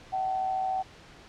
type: tone with amplitude modulation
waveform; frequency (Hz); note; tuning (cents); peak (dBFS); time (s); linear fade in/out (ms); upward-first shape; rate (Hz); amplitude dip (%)
sine; 759; F#5; +44; -24; 0.12-0.83; 20; sine; 114; 50
effects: pink hiss -51 dBFS RMS until 1.28 s + low-pass 5000 Hz 12 dB/octave